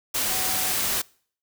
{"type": "tone in noise", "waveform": "sine", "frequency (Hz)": 751, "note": "F#5", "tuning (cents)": 26, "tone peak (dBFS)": -35, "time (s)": [0.29, 0.73], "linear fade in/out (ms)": 10, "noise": "white", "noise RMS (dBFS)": -25, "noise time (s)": [0.14, 1.02], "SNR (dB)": -13, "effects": ["noise-tail reverb RT60 0.5 s tail -24 dB re dry"]}